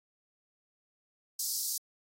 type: high-pass noise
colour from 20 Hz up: pink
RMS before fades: -34 dBFS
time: 1.39-1.78 s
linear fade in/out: 5 ms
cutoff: 4600 Hz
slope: 48 dB/octave
effects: AAC 48 kbps